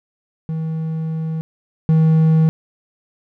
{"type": "tone pair in turn", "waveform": "triangle", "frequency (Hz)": [160.1, 159.44], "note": ["D#3", "D#3"], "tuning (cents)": [50, 43], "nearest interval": "unison", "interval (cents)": 7, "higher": "first", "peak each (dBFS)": [-18, -8], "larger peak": "second", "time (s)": [[0.49, 1.41], [1.89, 2.49]], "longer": "first", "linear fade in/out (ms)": 0, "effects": []}